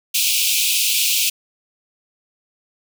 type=high-pass noise; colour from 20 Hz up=pink; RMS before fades=-18 dBFS; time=0.14-1.3 s; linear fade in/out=10 ms; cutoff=2400 Hz; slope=96 dB/octave; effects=none